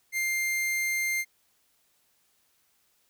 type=tone; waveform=45% pulse; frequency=2100 Hz; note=C7; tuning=6 cents sharp; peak=-26 dBFS; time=0.12-1.25 s; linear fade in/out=50 ms; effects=white hiss -69 dBFS RMS until 3.09 s